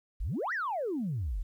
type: exponential two-way sweep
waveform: sine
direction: up then down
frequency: 36.71 to 1975.5 to 36.71 Hz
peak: -29 dBFS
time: 0.2-1.43 s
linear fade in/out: 10 ms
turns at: 0.53 s
effects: tanh soft clip ceiling -26 dBFS + 11-bit